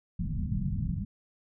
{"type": "low-pass noise", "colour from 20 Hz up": "white", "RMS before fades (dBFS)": -31, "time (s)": [0.19, 1.05], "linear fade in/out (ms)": 10, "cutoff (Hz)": 200, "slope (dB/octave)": 48, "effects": []}